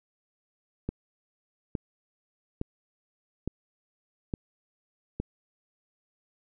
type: click train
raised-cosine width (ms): 3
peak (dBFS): -17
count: 6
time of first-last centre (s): 0.89-5.2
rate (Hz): 1.16
effects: none